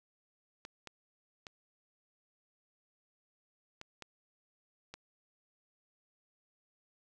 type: clicks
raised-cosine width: 0.2 ms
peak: -28 dBFS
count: 6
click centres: 0.651 / 0.873 / 1.468 / 3.814 / 4.023 / 4.94 s
effects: none